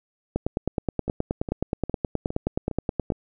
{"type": "two click trains", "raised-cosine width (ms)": 2, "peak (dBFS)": [-17, -10], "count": [6, 27], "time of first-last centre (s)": [[1.08, 3.121], [0.36, 3.103]], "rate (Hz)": [2.45, 9.48], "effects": []}